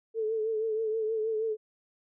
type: tone with vibrato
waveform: sine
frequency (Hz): 440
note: A4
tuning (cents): 0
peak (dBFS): -27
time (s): 0.14-1.57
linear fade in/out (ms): 50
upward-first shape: triangle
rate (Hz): 6.3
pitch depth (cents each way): 56
effects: none